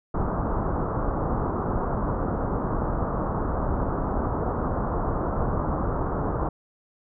pink low-pass noise, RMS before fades -26 dBFS, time 0.14-6.49 s, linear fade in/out 5 ms, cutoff 1300 Hz, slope 48 dB/octave, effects none

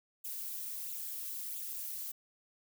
violet noise with flanger, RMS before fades -41 dBFS, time 0.24-2.12 s, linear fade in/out 10 ms, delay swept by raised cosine 0.27 to 4.77 ms, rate 1.5 Hz, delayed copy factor +0.75, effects none

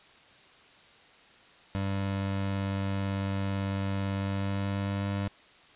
25% pulse tone with pitch glide, 98 to 99.6 Hz, G2 to G2, 0 to +28 cents, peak -25 dBFS, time 1.75-5.28 s, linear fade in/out 0 ms, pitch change +28 cents, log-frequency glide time 4.13-5.16 s, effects white hiss -56 dBFS RMS until 5.75 s + resampled to 8000 Hz

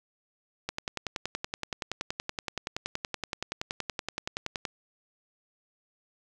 click train, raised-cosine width 0.2 ms, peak -14 dBFS, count 43, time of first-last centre 0.69-4.652 s, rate 10.6 Hz, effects none

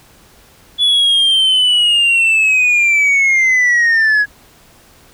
sine linear sweep, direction down, 3435 to 1661.2 Hz, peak -6 dBFS, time 0.78-4.26 s, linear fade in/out 50 ms, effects tanh soft clip ceiling -8 dBFS + pink hiss -46 dBFS RMS until 5.13 s

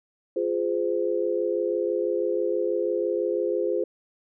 sine chord, F minor, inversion none, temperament equal with one note detuned, 349.2 / 415.3 / 514.6 Hz, F4 / Ab4 / C5, 0 / 0 / -29 cents, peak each -27 dBFS, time 0.36-3.84 s, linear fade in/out 5 ms, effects none

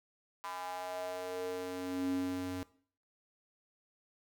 square tone with high-pass filter sweep, 91.4 Hz, F#2, 21 cents flat, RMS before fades -38 dBFS, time 0.44-2.63 s, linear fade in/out 0 ms, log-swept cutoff 1000 to 180 Hz, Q 4.6, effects noise-tail reverb RT60 0.5 s tail -19 dB re dry

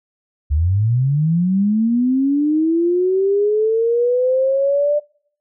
sine linear sweep, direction up, 69 to 595 Hz, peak -13 dBFS, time 0.5-5 s, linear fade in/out 20 ms, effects noise-tail reverb RT60 0.6 s tail -25 dB re dry

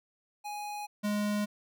square tone pair in turn, 830.6 / 207.7 Hz, G#5 / G#3, 0 / 0 cents, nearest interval 2 octaves, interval 2400 cents, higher first, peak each -37 / -29 dBFS, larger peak second, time 0.44-0.87 / 1.03-1.46 s, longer neither, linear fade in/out 20 ms, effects none

